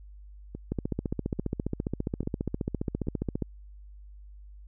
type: two click trains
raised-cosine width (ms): 3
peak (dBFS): -16 / -24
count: 41 / 4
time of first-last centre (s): 0.72-3.423 / 0.55-3.071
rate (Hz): 14.8 / 1.19
effects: added 50 Hz sine -45 dBFS peak until 4.67 s